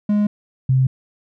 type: tone pair in turn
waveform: triangle / sine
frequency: 207.7 / 130.84 Hz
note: G#3 / C3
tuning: 0 / 0 cents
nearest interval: minor sixth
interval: 800 cents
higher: first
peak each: -12 dBFS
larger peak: neither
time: 0.09-0.27 / 0.69-0.87 s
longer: neither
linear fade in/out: 5 ms
effects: none